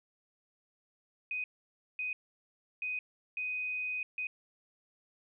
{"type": "tone bursts at uneven times", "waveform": "sine", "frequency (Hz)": 2500, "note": "D#7", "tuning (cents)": 8, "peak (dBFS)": -33, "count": 5, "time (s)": [[1.31, 1.44], [1.99, 2.13], [2.82, 2.99], [3.37, 4.03], [4.18, 4.27]], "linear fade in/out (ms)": 2, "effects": []}